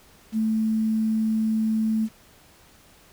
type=tone with quantisation; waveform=sine; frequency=220 Hz; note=A3; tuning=in tune; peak=-20 dBFS; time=0.32-2.09 s; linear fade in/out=50 ms; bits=8; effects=pink hiss -54 dBFS RMS until 3.12 s